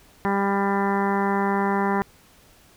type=harmonic tone with a mistuned harmonic; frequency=198.3 Hz; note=G3; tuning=20 cents sharp; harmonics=1 / 2 / 3 / 4 / 5 / 6 / 7 / 8 / 9 / 10; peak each=-24 / -26 / -36 / -27 / -27 / -35 / -34 / -39 / -33 / -39 dBFS; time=0.25-2.02 s; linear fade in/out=0 ms; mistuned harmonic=10; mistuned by=+15 cents; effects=pink hiss -54 dBFS RMS until 2.76 s